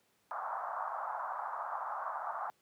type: band-pass noise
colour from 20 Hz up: white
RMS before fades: -39 dBFS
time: 0.31-2.5 s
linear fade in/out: 0 ms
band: 670 to 1300 Hz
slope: 48 dB/octave
effects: pink hiss -73 dBFS RMS until 2.61 s + high-pass 150 Hz 12 dB/octave